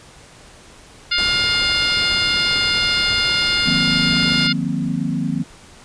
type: harmonic tone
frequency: 707 Hz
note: F5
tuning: 21 cents sharp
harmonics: 2 / 3 / 4 / 5 / 6 / 7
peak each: -23 / -23 / -23 / -23 / -23 / -23 dBFS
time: 1.11-4.53 s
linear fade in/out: 10 ms
type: noise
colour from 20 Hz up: pink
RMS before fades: -29 dBFS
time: 1.18-4.47 s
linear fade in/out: 0 ms
type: chord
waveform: sine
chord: C half-diminished seventh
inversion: first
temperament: equal with one note detuned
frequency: 155.56 / 181.09 / 233.1 / 261.6 Hz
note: Eb3 / Gb3 / Bb3 / C4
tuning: 0 / -37 / 0 / 0 cents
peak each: -24 dBFS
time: 3.65-5.44 s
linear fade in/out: 20 ms
effects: pink hiss -44 dBFS RMS until 5.84 s + resampled to 22050 Hz